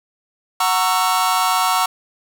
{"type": "chord", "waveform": "45% pulse", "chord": "F# dominant seventh", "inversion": "none", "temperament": "just", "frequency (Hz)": [740, 925, 1110, 1332], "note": ["F#5", "A#5", "C#6", "E6"], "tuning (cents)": [0, -14, 2, 18], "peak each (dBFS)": -21, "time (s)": [0.6, 1.86], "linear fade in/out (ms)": 5, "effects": []}